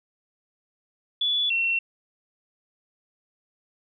sine tone pair in turn, 3435 / 2717 Hz, A7 / F7, -42 / -48 cents, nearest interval major third, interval 406 cents, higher first, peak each -21 dBFS, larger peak neither, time 1.21-1.5 / 1.5-1.79 s, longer neither, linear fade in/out 5 ms, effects none

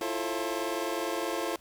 25% pulse chord, F major seventh, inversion third, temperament equal with one note detuned, 329.6 / 349.2 / 440 / 536.1 Hz, E4 / F4 / A4 / C5, 0 / 0 / 0 / +42 cents, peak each -32 dBFS, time 0.01-1.56 s, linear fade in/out 2 ms, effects pink hiss -59 dBFS RMS until 1.6 s

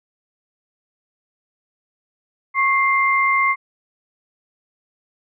sine tone pair together, 1096 / 2095 Hz, C#6 / C7, -20 / +2 cents, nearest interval major seventh, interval 1122 cents, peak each -17 dBFS, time 2.54-3.56 s, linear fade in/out 50 ms, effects none

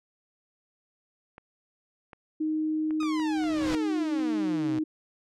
clicks, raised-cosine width 0.5 ms, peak -30 dBFS, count 7, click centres 1.381 / 2.132 / 2.908 / 3.031 / 3.198 / 3.439 / 4.196 s
sine tone, 311.1 Hz, D#4, in tune, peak -25 dBFS, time 2.4-4.84 s, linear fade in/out 10 ms
sawtooth exponential sweep, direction down, 1273 to 121.8 Hz, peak -30 dBFS, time 3-4.79 s, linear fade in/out 5 ms
pink noise with exponential growth, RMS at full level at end -31 dBFS, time 3.15-3.75 s, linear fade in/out 1 ms, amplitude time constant 130 ms
effects low-pass 6000 Hz 12 dB/octave

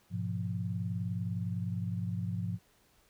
sine chord, F diminished, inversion first, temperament equal, 103.83 / 123.47 / 174.61 Hz, Ab2 / Cb3 / F3, 0 / 0 / 0 cents, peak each -35 / -39 / -36 dBFS, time 0.1-2.59 s, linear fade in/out 50 ms, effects pink hiss -67 dBFS RMS until 3.09 s

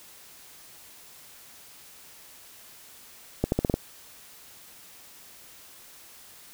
accelerating click train, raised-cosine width 2 ms, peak -9 dBFS, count 6, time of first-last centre 3.44-3.74 s, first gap 81 ms, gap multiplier 0.85, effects white hiss -50 dBFS RMS until 6.53 s

